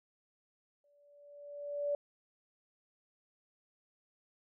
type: tone with exponential growth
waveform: sine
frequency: 578 Hz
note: D5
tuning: 28 cents flat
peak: -29 dBFS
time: 0.84-1.95 s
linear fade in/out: 2 ms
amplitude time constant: 240 ms
effects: none